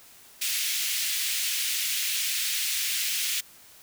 pink high-pass noise, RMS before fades -28 dBFS, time 0.41-3.41 s, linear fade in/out 10 ms, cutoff 2300 Hz, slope 24 dB/octave, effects white hiss -52 dBFS RMS until 3.82 s

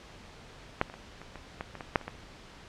clicks, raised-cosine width 0.5 ms, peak -9 / -30 / -30 / -30 / -28 / -19 / -25 / -23 / -7 / -29 / -21 dBFS, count 11, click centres 0.814 / 0.899 / 0.94 / 1.216 / 1.357 / 1.609 / 1.753 / 1.808 / 1.958 / 2.013 / 2.08 s, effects pink hiss -50 dBFS RMS until 2.68 s + low-pass 5000 Hz 12 dB/octave

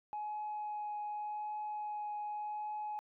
sine tone with vibrato, 841 Hz, G#5, 22 cents sharp, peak -36 dBFS, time 0.13-2.99 s, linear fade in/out 0 ms, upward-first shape triangle, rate 0.86 Hz, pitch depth 11 cents each way, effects tanh soft clip ceiling -34 dBFS

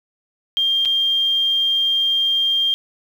sine tone with dropouts, 3196 Hz, G7, 33 cents sharp, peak -15 dBFS, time 0.57-2.74 s, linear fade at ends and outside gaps 0 ms, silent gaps 0.851-0.856 s, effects 7-bit

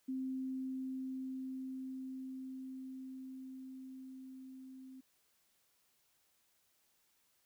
sine tone with level ramp, 261.6 Hz, C4, in tune, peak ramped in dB -36 to -50 dBFS, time 0.08-5.01 s, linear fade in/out 10 ms, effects white hiss -75 dBFS RMS until 7.45 s

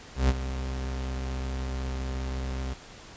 40% pulse tone with ADSR envelope, 65.41 Hz, C2, in tune, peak -17 dBFS, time 0.15-2.74 s, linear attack 140 ms, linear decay 37 ms, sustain -12 dB, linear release 10 ms, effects pink hiss -47 dBFS RMS until 3.16 s + resampled to 16000 Hz

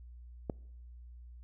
click, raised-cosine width 2 ms, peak -20 dBFS, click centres 0.498 s, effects noise-tail reverb RT60 0.8 s tail -26 dB re dry + added 60 Hz sine -48 dBFS peak until 1.43 s

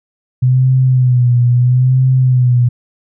sine tone with vibrato, 125.8 Hz, B2, 32 cents sharp, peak -7 dBFS, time 0.42-2.69 s, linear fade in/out 10 ms, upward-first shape sine, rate 0.76 Hz, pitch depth 60 cents each way, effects none

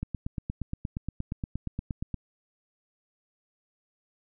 click train, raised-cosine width 5 ms, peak -19 dBFS, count 19, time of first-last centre 0.03-2.143 s, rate 8.52 Hz, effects none

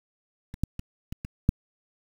clicks, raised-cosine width 5 ms, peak -26 / -12 / -22 / -22 / -23 / -6 dBFS, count 6, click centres 0.541 / 0.636 / 0.794 / 1.125 / 1.249 / 1.491 s, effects 7-bit

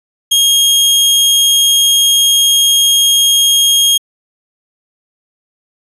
sawtooth tone, 3253 Hz, G#7, 37 cents flat, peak -4 dBFS, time 0.31-3.98 s, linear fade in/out 10 ms, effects resampled to 32000 Hz

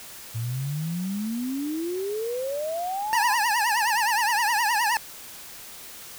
sine exponential sweep, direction up, 110 to 1046.5 Hz, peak -26 dBFS, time 0.34-3.36 s, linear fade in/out 20 ms
25% pulse tone with vibrato, 894 Hz, A5, 27 cents sharp, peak -17 dBFS, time 3.13-4.97 s, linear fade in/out 0 ms, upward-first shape triangle, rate 9.6 Hz, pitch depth 180 cents each way
effects white hiss -42 dBFS RMS until 6.18 s

